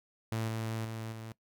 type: tone with level steps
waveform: sawtooth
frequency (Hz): 111.8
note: A2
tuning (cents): +28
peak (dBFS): -28 / -30 / -34 / -38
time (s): 0.32-1.32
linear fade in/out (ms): 0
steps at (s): 0.48 / 0.85 / 1.12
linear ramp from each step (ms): 2
effects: noise-tail reverb RT60 0.1 s tail -20 dB re dry